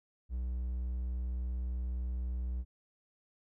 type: tone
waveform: triangle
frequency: 61.74 Hz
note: B1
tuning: in tune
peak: -31 dBFS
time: 0.29-2.65 s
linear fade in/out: 50 ms
effects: none